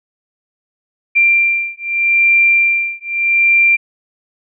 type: beating tone pair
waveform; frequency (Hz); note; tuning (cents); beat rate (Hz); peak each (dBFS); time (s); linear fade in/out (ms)
sine; 2370 / 2370.81; D7 / D7; +15 / +16; 0.81; -13; 1.15-3.77; 20
effects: none